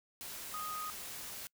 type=tone in noise; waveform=sine; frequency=1244.5 Hz; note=D#6; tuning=in tune; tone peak=-39 dBFS; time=0.54-0.9 s; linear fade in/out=0 ms; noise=white; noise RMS=-45 dBFS; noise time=0.21-1.47 s; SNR=+3 dB; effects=noise-tail reverb RT60 0.1 s tail -25 dB re dry